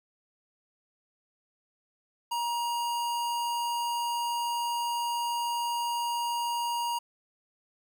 square tone, 947 Hz, A#5, 27 cents sharp, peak -29 dBFS, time 2.31-6.99 s, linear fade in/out 10 ms, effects 11-bit

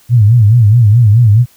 sine tone with vibrato, 111.8 Hz, A2, 28 cents sharp, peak -3 dBFS, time 0.09-1.46 s, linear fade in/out 50 ms, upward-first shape sine, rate 4.7 Hz, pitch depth 170 cents each way, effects white hiss -47 dBFS RMS until 1.56 s

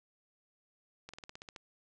slowing click train, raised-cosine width 0.2 ms, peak -29 dBFS, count 9, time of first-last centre 1.09-1.562 s, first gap 46 ms, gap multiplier 1.07, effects resampled to 22050 Hz

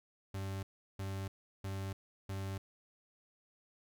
40% pulse tone bursts, 97 Hz, G2, 18 cents flat, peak -37 dBFS, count 4, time 0.34-2.58 s, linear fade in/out 5 ms, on 290 ms, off 360 ms, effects none

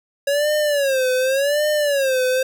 square tone with vibrato, 554.4 Hz, C#5, in tune, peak -17 dBFS, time 0.27-2.43 s, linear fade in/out 5 ms, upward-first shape sine, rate 0.88 Hz, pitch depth 150 cents each way, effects none

